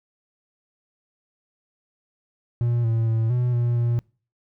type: tone with pitch steps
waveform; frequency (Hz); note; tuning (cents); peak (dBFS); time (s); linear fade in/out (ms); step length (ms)
triangle; 119.2 / 113.7 / 112.5 / 123.2 / 119.7 / 118.7; A#2 / A#2 / A2 / B2 / A#2 / A#2; +39 / -43 / +39 / -4 / +46 / +32; -17; 2.61-3.99; 0; 230
effects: noise-tail reverb RT60 0.4 s tail -26 dB re dry